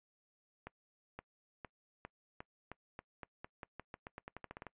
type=accelerating click train; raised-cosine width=0.5 ms; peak=-30 dBFS; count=21; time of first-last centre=0.67-4.667 s; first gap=520 ms; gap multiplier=0.88; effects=noise-tail reverb RT60 0.1 s tail -23 dB re dry + resampled to 8000 Hz